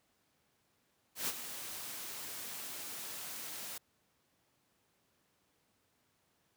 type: noise with ADSR envelope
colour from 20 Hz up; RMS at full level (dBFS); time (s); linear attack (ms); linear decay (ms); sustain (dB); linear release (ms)
white; -34; 1.15-3.78; 130; 39; -10; 5
effects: pink hiss -75 dBFS RMS until 6.56 s + high-pass 100 Hz 12 dB/octave